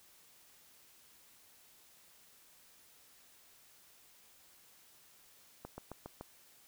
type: slowing click train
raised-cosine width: 1 ms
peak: -30 dBFS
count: 5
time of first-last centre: 5.65-6.21 s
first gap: 130 ms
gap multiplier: 1.05
effects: white hiss -63 dBFS RMS until 6.67 s